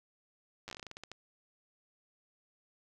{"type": "slowing click train", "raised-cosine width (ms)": 0.2, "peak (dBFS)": -27, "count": 14, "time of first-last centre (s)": [0.68, 1.116], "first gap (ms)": 9, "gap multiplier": 1.2, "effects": []}